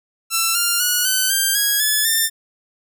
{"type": "tone with pitch steps", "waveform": "5% pulse", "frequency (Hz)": [1340, 1396.9, 1456.2, 1518.1, 1582.5, 1649.7, 1719.8, 1792.8], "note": ["E6", "F6", "F#6", "F#6", "G6", "G#6", "A6", "A6"], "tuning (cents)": [28, 0, -28, 44, 16, -12, -40, 32], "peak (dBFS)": -5, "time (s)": [0.3, 2.3], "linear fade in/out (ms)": 50, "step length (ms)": 250, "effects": []}